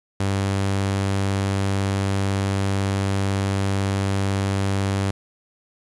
sawtooth tone, 98 Hz, G2, in tune, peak -16 dBFS, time 0.2-5.11 s, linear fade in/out 5 ms, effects resampled to 24000 Hz + 8-bit

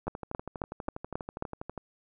two click trains, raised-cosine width 1 ms, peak -23 / -17 dBFS, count 22 / 6, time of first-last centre 0.07-1.777 / 0.08-1.424 s, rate 12.3 / 3.72 Hz, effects none

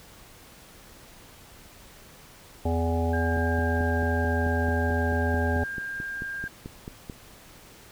harmonic tone, 83.2 Hz, E2, 17 cents sharp, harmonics 1 / 3 / 5 / 7 / 9 / 10, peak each -25 / -30 / -32 / -33 / -35 / -35 dBFS, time 2.65-5.64 s, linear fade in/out 5 ms
sine tone, 1601 Hz, G6, 36 cents sharp, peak -31 dBFS, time 3.13-6.48 s, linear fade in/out 5 ms
click train, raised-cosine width 3 ms, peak -23 dBFS, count 18, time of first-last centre 3.37-7.098 s, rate 4.56 Hz
effects pink hiss -50 dBFS RMS until 7.91 s

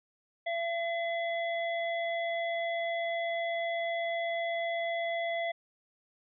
harmonic tone, 676 Hz, E5, 43 cents sharp, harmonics 1 / 3 / 5, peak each -31 / -36 / -44 dBFS, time 0.46-5.52 s, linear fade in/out 10 ms, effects none

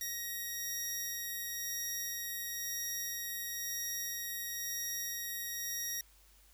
15% pulse tone pair together, 1888 / 5665 Hz, A#6 / F8, +22 / +24 cents, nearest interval octave + perfect fifth, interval 1902 cents, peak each -36 / -33 dBFS, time 0.01-6.01 s, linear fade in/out 2 ms, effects added 50 Hz sine -63 dBFS peak until 6.53 s + white hiss -65 dBFS RMS until 6.53 s

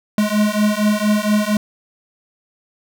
square beating tone pair, 208.4 / 212.7 Hz, G#3 / G#3, +6 / +42 cents, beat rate 4.3 Hz, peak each -18 dBFS, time 0.18-1.57 s, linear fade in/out 2 ms, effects none

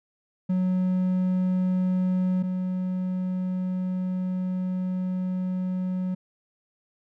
triangle tone pair in turn, 184.1 / 184.1 Hz, F#3 / F#3, -8 / -8 cents, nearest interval unison, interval 0 cents, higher neither, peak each -19 / -23 dBFS, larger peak first, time 0.49-2.43 / 2.43-6.15 s, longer second, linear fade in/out 10 ms, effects none

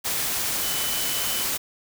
sine tone in noise, 3013 Hz, F#7, 31 cents sharp, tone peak -33 dBFS, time 0.62-1.44 s, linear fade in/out 20 ms, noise white, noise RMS -26 dBFS, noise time 0.04-1.58 s, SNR -10 dB, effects none

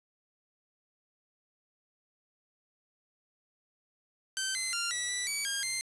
10% pulse tone with pitch steps, 1546 / 2061 / 1391 / 1948 / 1968 / 2278 / 1616 / 2090 Hz, G6 / C7 / F6 / B6 / B6 / C#7 / G#6 / C7, -24 / -27 / -7 / -24 / -7 / +47 / -48 / -2 cents, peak -22 dBFS, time 4.37-5.81 s, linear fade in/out 0 ms, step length 180 ms, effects resampled to 24000 Hz + 8-bit

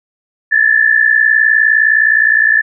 sine tone pair together, 1719.4 / 1779 Hz, A6 / A6, -40 / +19 cents, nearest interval minor second, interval 59 cents, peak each -10 dBFS, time 0.51-2.62 s, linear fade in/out 20 ms, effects none

